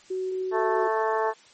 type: tone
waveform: sine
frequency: 373.6 Hz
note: F#4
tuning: 17 cents sharp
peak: -26 dBFS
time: 0.1-0.88 s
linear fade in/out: 10 ms
type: harmonic tone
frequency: 220 Hz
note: A3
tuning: in tune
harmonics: 2 / 3 / 4 / 5 / 6 / 7 / 8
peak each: -26 / -30 / -27 / -30 / -39 / -39 / -35 dBFS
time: 0.51-1.34 s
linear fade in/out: 50 ms
effects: white hiss -54 dBFS RMS until 1.53 s + MP3 32 kbps